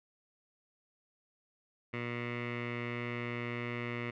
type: tone with low-pass filter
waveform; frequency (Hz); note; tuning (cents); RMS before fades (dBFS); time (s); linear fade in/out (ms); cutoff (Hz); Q
15% pulse; 119.9; A#2; +49; -38; 1.93-4.11; 10; 2300; 5.8
effects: none